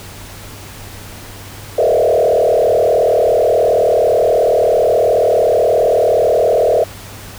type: tone with frequency modulation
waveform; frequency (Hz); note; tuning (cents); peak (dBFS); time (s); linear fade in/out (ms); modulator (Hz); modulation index
sine; 554.4; C#5; 0; -9; 1.78-6.84; 5; 38.6; 3.2
effects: added 99 Hz sine -36 dBFS peak until 7.38 s + pink hiss -34 dBFS RMS until 7.38 s